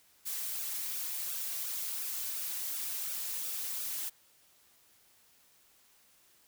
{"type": "noise with flanger", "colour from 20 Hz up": "blue", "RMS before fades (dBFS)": -37, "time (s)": [0.25, 4.1], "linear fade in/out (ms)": 20, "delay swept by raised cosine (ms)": [0.96, 5.26], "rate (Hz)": 2.8, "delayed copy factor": -0.7, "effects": ["white hiss -65 dBFS RMS until 6.47 s"]}